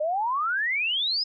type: exponential sweep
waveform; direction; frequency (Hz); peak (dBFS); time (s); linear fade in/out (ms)
sine; up; 587.3 to 5180; -23; 0-1.24; 10
effects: none